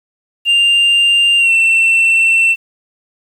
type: tone with pitch glide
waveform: sine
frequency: 2794 to 2691 Hz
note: F7 to E7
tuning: 0 to +35 cents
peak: -5 dBFS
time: 0.45-2.56 s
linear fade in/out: 50 ms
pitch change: -65 cents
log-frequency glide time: 1.38-1.52 s
effects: tanh soft clip ceiling -7 dBFS + 7-bit